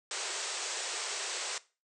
white band-pass noise, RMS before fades -37 dBFS, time 0.11-1.58 s, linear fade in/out 2 ms, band 350 to 8500 Hz, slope 96 dB/octave, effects noise-tail reverb RT60 0.3 s tail -18 dB re dry

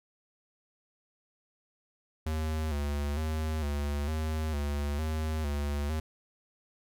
square tone with vibrato, 75.3 Hz, D2, 44 cents sharp, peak -30 dBFS, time 2.26-6 s, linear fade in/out 5 ms, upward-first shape square, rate 1.1 Hz, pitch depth 68 cents each way, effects none

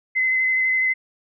sine tone with vibrato, 2046 Hz, C7, 39 cents flat, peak -17 dBFS, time 0.15-0.94 s, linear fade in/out 20 ms, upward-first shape square, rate 12 Hz, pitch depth 12 cents each way, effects none

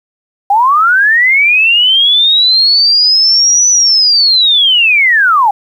sine linear two-way sweep, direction up then down, 776 to 6000 to 776 Hz, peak -5 dBFS, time 0.5-5.51 s, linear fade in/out 5 ms, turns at 3.69 s, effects 7-bit

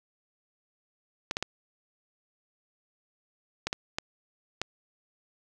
clicks, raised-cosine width 0.2 ms, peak -12 dBFS, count 7, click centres 1.311 / 1.369 / 1.426 / 3.67 / 3.729 / 3.985 / 4.616 s, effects none

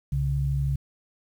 sine tone pair together, 65.86 / 138.59 Hz, C2 / C#3, +12 / 0 cents, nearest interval octave + minor second, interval 1288 cents, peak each -27 / -24 dBFS, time 0.12-0.76 s, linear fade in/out 5 ms, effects 9-bit

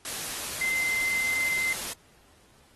sine tone in noise, 2071 Hz, C7, 18 cents flat, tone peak -25 dBFS, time 0.61-1.73 s, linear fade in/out 2 ms, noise white, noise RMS -34 dBFS, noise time 0.05-1.93 s, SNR +6 dB, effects pink hiss -60 dBFS RMS until 2.75 s + AAC 32 kbps

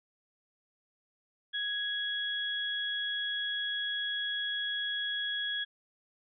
sine tone pair together, 1661.2 / 3335 Hz, G#6 / G#7, 0 / +7 cents, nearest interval octave, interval 1207 cents, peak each -35 / -33 dBFS, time 1.53-5.65 s, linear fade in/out 20 ms, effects none

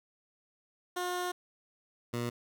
15% pulse tone pair in turn, 358.5 / 119.64 Hz, F4 / A#2, +45 / +45 cents, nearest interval octave + perfect fifth, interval 1900 cents, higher first, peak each -26 dBFS, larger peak neither, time 0.96-1.32 / 2.13-2.3 s, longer first, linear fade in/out 10 ms, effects none

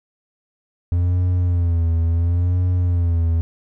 triangle tone with vibrato, 86.3 Hz, F2, 20 cents flat, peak -13 dBFS, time 0.92-3.41 s, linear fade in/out 0 ms, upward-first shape sine, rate 0.72 Hz, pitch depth 74 cents each way, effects none

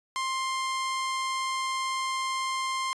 sawtooth tone, 1053 Hz, C6, 11 cents sharp, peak -24 dBFS, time 0.16-2.93 s, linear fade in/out 0 ms, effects resampled to 22050 Hz

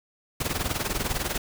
pink noise with tremolo, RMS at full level -25 dBFS, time 0.4-1.38 s, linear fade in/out 5 ms, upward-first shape triangle, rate 20 Hz, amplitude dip 85%, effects none

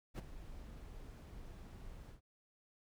brown noise with ADSR envelope, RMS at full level -38 dBFS, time 0.14-2.21 s, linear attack 45 ms, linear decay 18 ms, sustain -13 dB, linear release 110 ms, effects none

